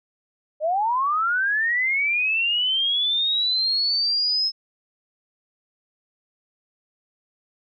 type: linear sweep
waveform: sine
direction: up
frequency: 587.3 to 5200 Hz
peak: -19 dBFS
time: 0.6-4.52 s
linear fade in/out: 50 ms
effects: none